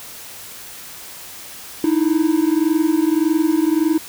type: tone pair together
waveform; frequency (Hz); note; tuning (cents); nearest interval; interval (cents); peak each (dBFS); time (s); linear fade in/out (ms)
triangle; 306.2 / 327.9; D#4 / E4; -28 / -9; minor second; 119; -15; 1.84-3.98; 2
effects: white hiss -36 dBFS RMS until 4.08 s